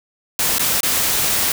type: noise with dropouts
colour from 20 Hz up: white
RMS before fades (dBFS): -18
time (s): 0.39-1.52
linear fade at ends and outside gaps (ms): 2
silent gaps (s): 0.584-0.594 / 0.806-0.831
effects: none